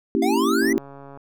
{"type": "chord", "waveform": "sine", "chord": "A# diminished seventh", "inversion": "none", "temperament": "equal", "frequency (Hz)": [233.1, 277.2, 329.6, 392], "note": ["A#3", "C#4", "E4", "G4"], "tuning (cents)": [0, 0, 0, 0], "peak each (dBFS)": [-24, -23, -23, -23], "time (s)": [0.15, 0.78], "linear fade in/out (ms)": 0}
{"type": "exponential sweep", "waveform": "square", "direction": "up", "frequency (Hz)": [687, 2033], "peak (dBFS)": -24, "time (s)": [0.22, 0.73], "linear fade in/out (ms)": 5}
{"type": "click train", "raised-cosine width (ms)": 1, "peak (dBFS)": -28, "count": 78, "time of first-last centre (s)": [0.62, 1.174], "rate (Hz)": 139}
{"effects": []}